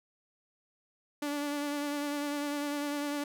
sawtooth tone with vibrato, 290 Hz, D4, 22 cents flat, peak -28 dBFS, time 1.22-3.24 s, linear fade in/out 5 ms, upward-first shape sine, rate 10 Hz, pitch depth 25 cents each way, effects none

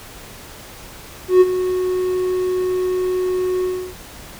triangle tone with ADSR envelope, 367.3 Hz, F#4, 13 cents flat, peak -3 dBFS, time 1.28-3.95 s, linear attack 130 ms, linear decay 33 ms, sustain -12 dB, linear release 310 ms, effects pink hiss -38 dBFS RMS until 4.39 s

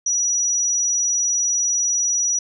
sine tone, 5840 Hz, F#8, 24 cents flat, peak -17 dBFS, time 0.06-2.39 s, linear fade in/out 5 ms, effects none

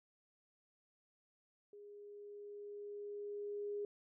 sine tone with level ramp, 410.7 Hz, G#4, 19 cents flat, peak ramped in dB -53 to -38 dBFS, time 1.73-3.85 s, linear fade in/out 2 ms, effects none

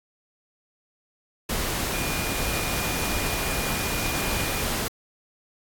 sine tone in noise, 2431 Hz, D#7, 41 cents flat, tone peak -34 dBFS, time 1.93-4.62 s, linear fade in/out 5 ms, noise pink, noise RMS -27 dBFS, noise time 1.49-4.88 s, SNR -10 dB, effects AAC 64 kbps

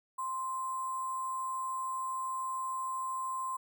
sine tone with sample-and-hold, 1046.5 Hz, C6, in tune, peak -33 dBFS, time 0.18-3.57 s, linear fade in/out 10 ms, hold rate 8820 Hz, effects none

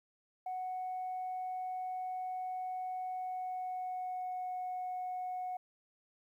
sine tone with pitch glide, 740 to 733.6 Hz, F#5 to F#5, 0 to -15 cents, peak -35 dBFS, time 0.46-5.57 s, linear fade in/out 5 ms, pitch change -15 cents, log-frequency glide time 3.12-4.59 s, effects tanh soft clip ceiling -33 dBFS + 12-bit

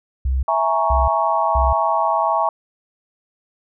sine tone bursts, 65.4 Hz, C2, in tune, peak -16 dBFS, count 3, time 0.25-1.73 s, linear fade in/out 5 ms, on 180 ms, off 470 ms
sine chord, A# half-diminished seventh, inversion second, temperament equal, 659.3 / 830.6 / 932.3 / 1108.7 Hz, E5 / G#5 / A#5 / C#6, 0 / 0 / 0 / 0 cents, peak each -21 dBFS, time 0.48-2.49 s, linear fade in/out 2 ms
effects none

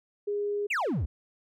sine tone, 410.4 Hz, G#4, 21 cents flat, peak -27 dBFS, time 0.27-0.67 s, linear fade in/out 10 ms
triangle exponential sweep, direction down, 2960 to 59.6 Hz, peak -24 dBFS, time 0.7-1.06 s, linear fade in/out 10 ms
effects none

